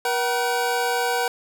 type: tone pair together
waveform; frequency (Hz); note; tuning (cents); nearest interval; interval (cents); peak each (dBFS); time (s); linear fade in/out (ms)
25% pulse; 478.8 / 760; A#4 / F#5; +46 / +46; minor sixth; 800; -20; 0.05-1.28; 2
effects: none